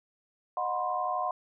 sine tone cluster, 615 / 728 / 979 / 1051 Hz, D#5 / F#5 / B5 / C6, -20 / -28 / -15 / +7 cents, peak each -37 / -31 / -38 / -32 dBFS, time 0.57-1.31 s, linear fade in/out 2 ms, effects none

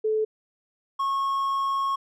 sine / triangle tone pair in turn, 434 / 1093.6 Hz, A4 / C#6, -24 / -24 cents, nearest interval octave + major third, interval 1600 cents, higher second, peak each -21 dBFS, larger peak neither, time 0.04-0.25 / 0.99-1.96 s, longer second, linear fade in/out 10 ms, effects none

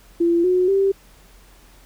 sine tone with pitch steps, 340.4 / 364.8 / 391 Hz, F4 / F#4 / G4, -44 / -24 / -4 cents, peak -14 dBFS, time 0.2-0.92 s, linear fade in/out 10 ms, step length 240 ms, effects added 44 Hz sine -49 dBFS peak until 1.85 s + pink hiss -52 dBFS RMS until 1.85 s

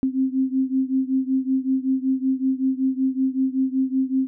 sine beating tone pair, 261.6 / 266.9 Hz, C4 / C4, 0 / +35 cents, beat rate 5.3 Hz, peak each -21 / -23 dBFS, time 0.03-4.27 s, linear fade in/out 0 ms, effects none

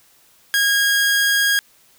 sawtooth tone, 1635 Hz, G#6, 28 cents flat, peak -11 dBFS, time 0.54-1.59 s, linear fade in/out 0 ms, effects white hiss -54 dBFS RMS until 1.98 s

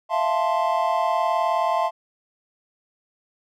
triangle chord, F major seventh, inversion third, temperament equal, 659.3 / 698.5 / 880 / 1046.5 Hz, E5 / F5 / A5 / C6, 0 / 0 / 0 / 0 cents, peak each -23 dBFS, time 0.09-1.91 s, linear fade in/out 50 ms, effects none

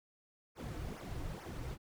brown noise with flanger, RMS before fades -43 dBFS, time 0.55-1.78 s, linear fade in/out 50 ms, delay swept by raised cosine 0.25 to 5.05 ms, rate 2.3 Hz, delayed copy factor -0.9, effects none

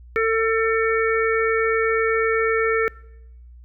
harmonic tone, 448 Hz, A4, 31 cents sharp, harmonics 1 / 3 / 4 / 5, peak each -19 / -24 / -25 / -26 dBFS, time 0.16-2.88 s, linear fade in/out 0 ms, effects noise-tail reverb RT60 0.8 s tail -23 dB re dry + added 60 Hz sine -41 dBFS peak until 3.64 s

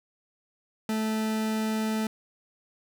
40% pulse tone, 218.7 Hz, A3, 10 cents flat, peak -25 dBFS, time 0.89-2.07 s, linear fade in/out 2 ms, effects none

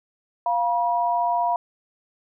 sine tone pair together, 698.5 / 963.5 Hz, F5 / B5, 0 / -43 cents, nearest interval tritone, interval 557 cents, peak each -22 dBFS, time 0.46-1.56 s, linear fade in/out 2 ms, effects none

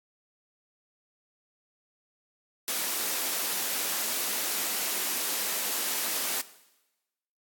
white high-pass noise, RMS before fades -30 dBFS, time 2.68-6.41 s, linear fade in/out 0 ms, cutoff 210 Hz, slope 24 dB/octave, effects noise-tail reverb RT60 1.0 s tail -17 dB re dry + AAC 64 kbps

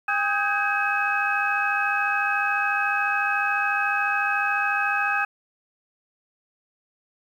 sine tone cluster, 809 / 1257 / 1551 / 1645 / 2557 Hz, G#5 / D#6 / G6 / G#6 / D#7, -46 / +17 / -19 / -17 / +47 cents, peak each -27 dBFS, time 0.08-5.25 s, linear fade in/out 5 ms, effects tanh soft clip ceiling -9 dBFS + 9-bit

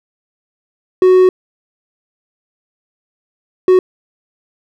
triangle tone bursts at uneven times, 370 Hz, F#4, in tune, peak -3 dBFS, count 2, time 1.02-1.29 / 3.68-3.79 s, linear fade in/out 2 ms, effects none

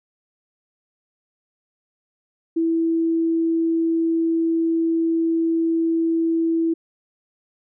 sine tone, 329.1 Hz, E4, 3 cents flat, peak -17 dBFS, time 2.56-6.74 s, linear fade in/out 10 ms, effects none

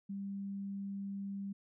sine tone, 197.9 Hz, G3, 17 cents sharp, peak -38 dBFS, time 0.09-1.53 s, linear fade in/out 10 ms, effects none

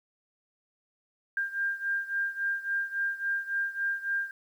sine beating tone pair, 1596 / 1599.6 Hz, G6 / G6, +31 / +35 cents, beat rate 3.6 Hz, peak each -30 / -33 dBFS, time 1.37-4.31 s, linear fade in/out 2 ms, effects 10-bit

